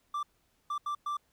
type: tone bursts at uneven times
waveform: triangle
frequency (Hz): 1174.7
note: D6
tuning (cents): 0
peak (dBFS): -29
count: 4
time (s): 0.14-0.23 / 0.7-0.78 / 0.86-0.95 / 1.06-1.17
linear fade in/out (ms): 5
effects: pink hiss -72 dBFS RMS until 1.32 s